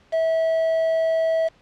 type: tone with quantisation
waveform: triangle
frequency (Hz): 650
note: E5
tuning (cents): -24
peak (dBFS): -16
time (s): 0.12-1.49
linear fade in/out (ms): 20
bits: 6
effects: pink hiss -56 dBFS RMS until 1.61 s + low-pass 4000 Hz 12 dB/octave